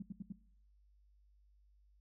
sine tone bursts, 196 Hz, G3, in tune, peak -40 dBFS, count 4, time 0-0.324 s, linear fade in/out 5 ms, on 24 ms, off 76 ms, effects noise-tail reverb RT60 0.6 s tail -19 dB re dry + added 50 Hz sine -65 dBFS peak until 2 s

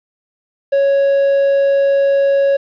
triangle tone, 554.4 Hz, C#5, in tune, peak -8 dBFS, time 0.72-2.57 s, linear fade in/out 10 ms, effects resampled to 11025 Hz + 8-bit

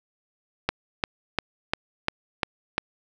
click train, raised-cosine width 0.3 ms, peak -6 dBFS, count 7, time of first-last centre 0.69-2.781 s, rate 2.87 Hz, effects none

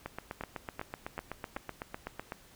two click trains, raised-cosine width 0.5 ms, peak -22 / -22 dBFS, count 19 / 4, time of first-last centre 0.06-2.321 / 0.41-1.564 s, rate 7.96 / 2.6 Hz, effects pink hiss -58 dBFS RMS until 2.55 s

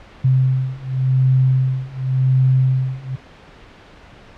sine beating tone pair, 130 / 130.9 Hz, C3 / C3, -11 / +1 cents, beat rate 0.9 Hz, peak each -17 / -16 dBFS, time 0.24-3.16 s, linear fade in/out 10 ms, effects pink hiss -43 dBFS RMS until 4.37 s + low-pass 3000 Hz 12 dB/octave

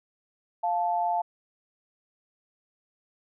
sine tone pair together, 700 / 876 Hz, F5 / A5, +4 / -8 cents, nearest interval major third, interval 388 cents, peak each -26 / -27 dBFS, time 0.63-1.22 s, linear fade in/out 10 ms, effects none

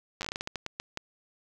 slowing click train, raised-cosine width 0.2 ms, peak -16 dBFS, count 14, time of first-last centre 0.21-0.974 s, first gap 9 ms, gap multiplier 1.28, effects none

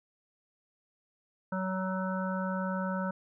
harmonic tone, 187.7 Hz, F#3, 25 cents sharp, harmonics 1 / 3 / 5 / 7 / 8, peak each -32 / -37 / -39 / -40 / -41 dBFS, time 1.52-3.11 s, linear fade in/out 5 ms, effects none

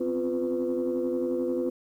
sine tone cluster, 255.1 / 266.4 / 348.8 / 502 Hz, C4 / C4 / F4 / B4, -44 / +31 / -2 / +28 cents, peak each -30 / -36 / -28 / -29 dBFS, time 0-1.7 s, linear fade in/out 10 ms, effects tanh soft clip ceiling -19 dBFS + 10-bit

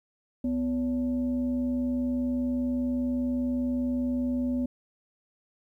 sine tone with frequency modulation, 250 Hz, B3, 21 cents sharp, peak -25 dBFS, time 0.44-4.66 s, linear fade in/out 5 ms, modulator 315 Hz, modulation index 0.41, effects 11-bit

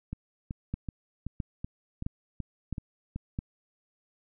two click trains, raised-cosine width 5 ms, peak -19 / -22 dBFS, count 5 / 9, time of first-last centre 0.74-3.389 / 0.13-3.16 s, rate 1.51 / 2.64 Hz, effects none

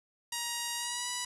5% pulse tone with pitch glide, 946 to 980.5 Hz, A#5 to B5, +25 to -13 cents, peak -21 dBFS, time 0.32-1.25 s, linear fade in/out 5 ms, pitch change +62 cents, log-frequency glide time 0.76-1.09 s, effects resampled to 24000 Hz + 8-bit

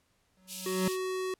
square tone with exponential growth, 186.4 Hz, F#3, 13 cents sharp, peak -26 dBFS, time 0.37-0.88 s, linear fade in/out 2 ms, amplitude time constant 110 ms
white high-pass noise, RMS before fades -39 dBFS, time 0.47-0.98 s, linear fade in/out 50 ms, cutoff 2400 Hz, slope 96 dB/octave
square tone, 373.2 Hz, F#4, 15 cents sharp, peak -32 dBFS, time 0.66-1.34 s, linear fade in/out 2 ms
effects pink hiss -72 dBFS RMS until 1.39 s + low-pass 12000 Hz 12 dB/octave

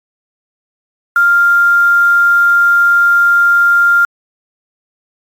sine tone with quantisation, 1396.9 Hz, F6, in tune, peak -6 dBFS, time 1.16-4.05 s, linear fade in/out 2 ms, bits 5, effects AAC 64 kbps

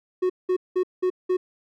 triangle tone bursts, 367.2 Hz, F#4, 13 cents flat, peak -17 dBFS, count 5, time 0.22-1.37 s, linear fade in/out 10 ms, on 78 ms, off 190 ms, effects none

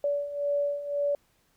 sine beating tone pair, 573 / 574.9 Hz, D5 / D5, -43 / -37 cents, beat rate 1.9 Hz, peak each -32 / -27 dBFS, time 0.04-1.15 s, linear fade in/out 2 ms, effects pink hiss -68 dBFS RMS until 1.56 s

